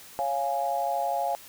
sine chord, Db major, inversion none, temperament equal, 554.4 / 698.5 / 830.6 Hz, Db5 / F5 / Ab5, 0 / 0 / 0 cents, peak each -32 / -28 / -29 dBFS, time 0.19-1.35 s, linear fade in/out 0 ms, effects white hiss -48 dBFS RMS until 1.48 s

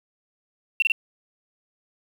sine tone bursts, 2717 Hz, F7, 48 cents flat, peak -16 dBFS, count 3, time 0.8-0.92 s, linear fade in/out 2 ms, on 22 ms, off 27 ms, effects 7-bit

